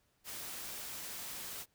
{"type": "noise", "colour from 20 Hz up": "white", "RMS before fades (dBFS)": -44, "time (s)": [0.24, 1.66], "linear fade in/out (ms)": 50, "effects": ["pink hiss -75 dBFS RMS until 1.74 s"]}